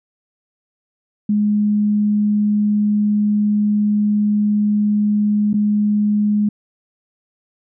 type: tone with dropouts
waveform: sine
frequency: 208.6 Hz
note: G#3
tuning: 8 cents sharp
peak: -13 dBFS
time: 1.29-6.49 s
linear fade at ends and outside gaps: 5 ms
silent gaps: 5.532-5.54 s
effects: none